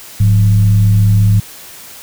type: tone with frequency modulation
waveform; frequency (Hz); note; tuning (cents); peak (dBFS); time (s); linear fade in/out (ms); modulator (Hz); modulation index
sine; 104.1; G#2; +5; -6; 0.2-1.4; 5; 74.6; 0.47
effects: white hiss -34 dBFS RMS until 2.02 s